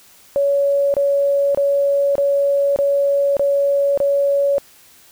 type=tone bursts; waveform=sine; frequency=562 Hz; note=C#5; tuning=24 cents sharp; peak=-13 dBFS; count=7; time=0.36-4.582 s; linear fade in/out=0 ms; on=580 ms; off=27 ms; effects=white hiss -48 dBFS RMS until 5.11 s